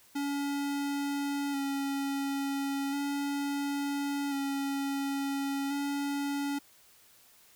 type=tone with vibrato; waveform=square; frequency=280 Hz; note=C#4; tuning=18 cents sharp; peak=-31 dBFS; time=0.15-6.59 s; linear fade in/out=10 ms; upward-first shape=square; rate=0.36 Hz; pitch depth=18 cents each way; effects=white hiss -60 dBFS RMS until 7.55 s